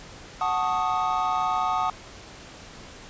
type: chord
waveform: triangle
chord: D# half-diminished seventh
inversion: first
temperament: equal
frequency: 740 / 880 / 1108.7 / 1244.5 Hz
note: F#5 / A5 / C#6 / D#6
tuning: 0 / 0 / 0 / 0 cents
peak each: -25 / -27 / -29 / -25 dBFS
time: 0.41-1.9 s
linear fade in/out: 2 ms
effects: pink hiss -44 dBFS RMS until 3.09 s + resampled to 16000 Hz